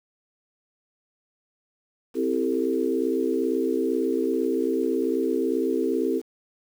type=chord; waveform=sine; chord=A minor seventh; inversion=first; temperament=equal with one note detuned; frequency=261.6 / 329.6 / 392 / 450 Hz; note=C4 / E4 / G4 / A4; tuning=0 / 0 / 0 / +39 cents; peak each=-27 dBFS; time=2.14-6.22 s; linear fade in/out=50 ms; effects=8-bit